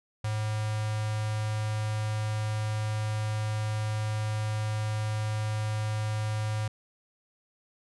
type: tone with notch filter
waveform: square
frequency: 107.6 Hz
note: A2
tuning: 38 cents flat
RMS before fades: -30 dBFS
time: 0.24-6.68 s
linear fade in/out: 5 ms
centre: 310 Hz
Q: 1.6
effects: resampled to 24000 Hz